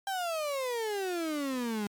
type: exponential sweep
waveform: 35% pulse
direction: down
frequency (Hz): 797 to 201.1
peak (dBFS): -29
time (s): 0.07-1.87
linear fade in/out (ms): 2
effects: MP3 96 kbps